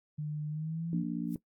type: tone with pitch glide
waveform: sine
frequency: 150.7 to 169.16 Hz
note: D3 to E3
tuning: +45 to +45 cents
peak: -33 dBFS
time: 0.18-1.04 s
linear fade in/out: 10 ms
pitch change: +200 cents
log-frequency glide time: 0.49-0.91 s
type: chord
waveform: sine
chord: Bb major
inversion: second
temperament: just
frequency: 174.81 / 233.1 / 291.4 Hz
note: F3 / Bb3 / D4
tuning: +2 / 0 / -13 cents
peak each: -36 dBFS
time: 0.93-1.36 s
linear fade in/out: 2 ms
type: noise with exponential growth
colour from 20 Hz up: violet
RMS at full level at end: -49 dBFS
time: 1.23-1.35 s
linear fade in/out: 2 ms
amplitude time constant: 24 ms
effects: noise-tail reverb RT60 0.1 s tail -18 dB re dry + AAC 64 kbps